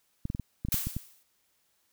clicks, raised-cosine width 5 ms, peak -20 dBFS, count 9, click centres 0.254 / 0.301 / 0.349 / 0.397 / 0.65 / 0.686 / 0.743 / 0.87 / 0.966 s
blue noise with exponential decay, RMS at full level -27 dBFS, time 0.72-1.23 s, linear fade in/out 1 ms, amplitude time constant 110 ms
effects white hiss -72 dBFS RMS until 1.92 s

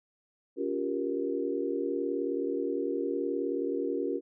sine chord, G half-diminished seventh, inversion second, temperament just, 282.2 / 352.8 / 392 / 470.4 Hz, Db4 / F4 / G4 / Bb4, +31 / +18 / 0 / +16 cents, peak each -34 dBFS, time 0.56-4.21 s, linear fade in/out 50 ms, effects none

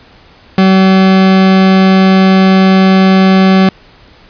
40% pulse tone, 190 Hz, F#3, 46 cents sharp, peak -3 dBFS, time 0.58-3.69 s, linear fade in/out 2 ms, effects pink hiss -41 dBFS RMS until 4.29 s + resampled to 11025 Hz

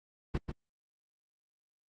brown noise with echo, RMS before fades -30 dBFS, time 0.34-0.38 s, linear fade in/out 10 ms, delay 140 ms, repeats 1, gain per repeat -6 dB, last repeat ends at 0.52 s, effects low-pass 4000 Hz 12 dB/octave + Opus 24 kbps

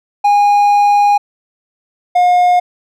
triangle tone pair in turn, 819 / 715.9 Hz, G#5 / F5, -24 / +43 cents, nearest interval major second, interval 233 cents, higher first, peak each -5 dBFS, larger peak neither, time 0.24-1.18 / 2.15-2.6 s, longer first, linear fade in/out 10 ms, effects none

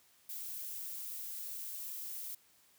violet noise, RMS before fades -43 dBFS, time 0.29-2.35 s, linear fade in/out 5 ms, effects white hiss -67 dBFS RMS until 2.78 s + high-pass 60 Hz 12 dB/octave

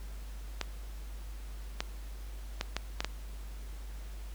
clicks, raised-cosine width 0.2 ms, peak -14 dBFS, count 6, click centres 0.613 / 1.805 / 2.611 / 2.766 / 3.005 / 3.046 s, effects added 50 Hz sine -40 dBFS peak until 4.34 s + pink hiss -55 dBFS RMS until 4.34 s

